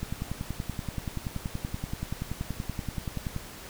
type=click train; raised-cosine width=5 ms; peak=-19 dBFS; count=36; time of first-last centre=0.03-3.363 s; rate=10.5 Hz; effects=pink hiss -44 dBFS RMS until 3.69 s